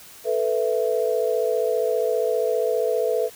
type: chord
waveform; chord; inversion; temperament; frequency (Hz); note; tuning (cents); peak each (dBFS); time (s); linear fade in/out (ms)
sine; A suspended second; none; just; 440 / 495 / 660; A4 / B4 / E5; 0 / +4 / +2; -23 / -23 / -26; 0.24-3.3; 50
effects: white hiss -45 dBFS RMS until 3.35 s